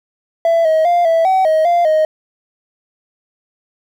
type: tone with pitch steps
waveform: triangle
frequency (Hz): 667 / 634 / 698 / 658 / 758 / 630 / 694 / 624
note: E5 / D#5 / F5 / E5 / F#5 / D#5 / F5 / D#5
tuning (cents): +20 / +32 / -1 / -3 / +42 / +21 / -11 / +5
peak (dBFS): -7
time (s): 0.45-2.05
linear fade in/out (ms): 2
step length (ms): 200
effects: tanh soft clip ceiling -4 dBFS + 8-bit